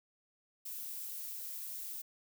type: noise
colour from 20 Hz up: violet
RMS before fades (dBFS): -43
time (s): 0.65-2.02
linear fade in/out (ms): 10
effects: none